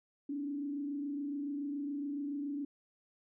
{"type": "tone with frequency modulation", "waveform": "sine", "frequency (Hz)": 285.7, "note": "D4", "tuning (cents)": -48, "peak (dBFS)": -35, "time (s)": [0.29, 2.65], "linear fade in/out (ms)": 5, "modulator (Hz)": 27.1, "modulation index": 0.53, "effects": []}